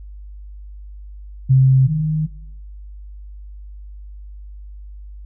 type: tone pair in turn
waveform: sine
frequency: 132.1 / 155.43 Hz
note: C3 / D#3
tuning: +17 / -1 cents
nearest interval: minor third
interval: 282 cents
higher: second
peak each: -8 / -16 dBFS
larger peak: first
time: 1.49-1.88 / 1.88-2.27 s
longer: neither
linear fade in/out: 20 ms
effects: noise-tail reverb RT60 0.8 s tail -19 dB re dry + added 50 Hz sine -33 dBFS peak until 5.25 s